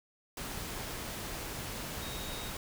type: tone in noise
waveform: sine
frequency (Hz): 3753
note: A#7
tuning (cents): +11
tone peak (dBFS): -46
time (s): 2.02-2.5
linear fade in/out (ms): 2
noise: pink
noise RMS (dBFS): -40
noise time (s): 0.37-2.57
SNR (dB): -9
effects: none